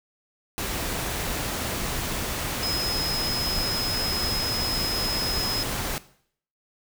sine tone in noise, 5110 Hz, D#8, 45 cents sharp, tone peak -26 dBFS, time 2.63-5.63 s, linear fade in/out 0 ms, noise pink, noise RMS -29 dBFS, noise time 0.58-5.98 s, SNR 0 dB, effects noise-tail reverb RT60 0.6 s tail -17 dB re dry

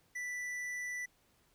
sine tone with tanh clipping, 1975.5 Hz, B6, in tune, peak -39 dBFS, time 0.15-1.06 s, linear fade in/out 10 ms, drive 11 dB, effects pink hiss -71 dBFS RMS until 1.54 s

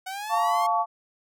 sawtooth linear sweep, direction up, 740 to 1080 Hz, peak -28 dBFS, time 0.06-0.67 s, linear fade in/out 10 ms
sine chord, F augmented, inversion none, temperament equal with one note detuned, 698.5 / 880 / 1128.8 Hz, F5 / A5 / C#6, 0 / 0 / +31 cents, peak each -25 dBFS, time 0.29-0.86 s, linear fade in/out 50 ms
effects none

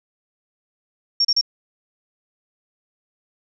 sine tone bursts, 5520 Hz, F8, 21 cents flat, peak -14 dBFS, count 3, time 1.2-1.412 s, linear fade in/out 5 ms, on 48 ms, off 34 ms, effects none

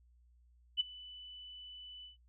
sine tone with ADSR envelope, 2988 Hz, F#7, 16 cents sharp, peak -26 dBFS, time 0.77-2.17 s, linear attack 32 ms, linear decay 15 ms, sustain -22 dB, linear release 130 ms, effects noise-tail reverb RT60 0.1 s tail -22 dB re dry + added 60 Hz sine -63 dBFS peak until 2.28 s

